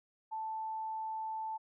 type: tone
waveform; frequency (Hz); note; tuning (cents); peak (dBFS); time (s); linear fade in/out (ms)
sine; 880; A5; 0; -36; 0.31-1.58; 20
effects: none